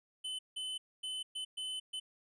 square tone bursts at uneven times, 3033 Hz, F#7, 42 cents sharp, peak -38 dBFS, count 6, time 0.24-0.39 / 0.56-0.78 / 1.03-1.23 / 1.35-1.45 / 1.57-1.8 / 1.93-2 s, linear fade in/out 10 ms, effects resampled to 22050 Hz

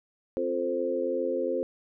harmonic tone with a mistuned harmonic, 87.31 Hz, F2, in tune, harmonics 3 / 4 / 5 / 6, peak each -35 / -32 / -32 / -29 dBFS, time 0.37-1.63 s, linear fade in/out 0 ms, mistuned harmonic 5, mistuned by +18 cents, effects none

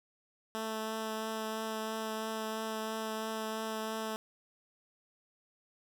10% pulse tone with vibrato, 220 Hz, A3, in tune, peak -27 dBFS, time 0.55-4.16 s, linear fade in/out 0 ms, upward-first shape triangle, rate 3 Hz, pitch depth 13 cents each way, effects none

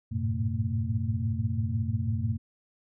sine tone cluster, 91.3 / 105.4 / 111.4 / 127.7 / 226 Hz, F#2 / G#2 / A2 / C3 / A3, -23 / +26 / +22 / -42 / +47 cents, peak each -31 / -34 / -30 / -35 / -35 dBFS, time 0.11-2.38 s, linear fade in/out 20 ms, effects none

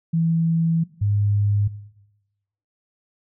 sine tone pair in turn, 164.81 / 102.48 Hz, E3 / G#2, 0 / -23 cents, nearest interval minor sixth, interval 823 cents, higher first, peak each -17 dBFS, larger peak neither, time 0.13-0.84 / 1.01-1.68 s, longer first, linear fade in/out 10 ms, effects noise-tail reverb RT60 1.0 s tail -18 dB re dry

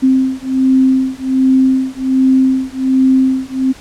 sine beating tone pair, 261.6 / 262.9 Hz, C4 / C4, 0 / +8 cents, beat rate 1.3 Hz, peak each -12 dBFS, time 0.02-3.73 s, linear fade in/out 20 ms, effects pink hiss -38 dBFS RMS until 3.8 s + low-pass 9000 Hz 12 dB/octave

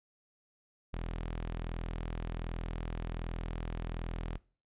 sawtooth tone, 41.31 Hz, E1, 4 cents sharp, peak -32 dBFS, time 0.93-4.38 s, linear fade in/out 10 ms, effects noise-tail reverb RT60 0.4 s tail -22 dB re dry + resampled to 8000 Hz

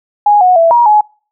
sine tone with pitch steps, 828 / 731 / 664 / 952 / 844 Hz, G#5 / F#5 / E5 / A#5 / G#5, -5 / -21 / +12 / +36 / +28 cents, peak -4 dBFS, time 0.26-1.01 s, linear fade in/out 5 ms, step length 150 ms, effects noise-tail reverb RT60 0.4 s tail -26 dB re dry

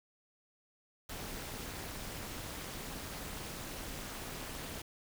pink noise with amplitude modulation, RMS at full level -40 dBFS, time 1.09-4.82 s, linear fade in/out 5 ms, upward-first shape sine, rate 226 Hz, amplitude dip 75%, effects none

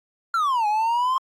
triangle exponential two-way sweep, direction down then up, 1396 to 827 to 1064 Hz, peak -17 dBFS, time 0.34-1.18 s, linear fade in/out 2 ms, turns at 0.67 s, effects AAC 48 kbps

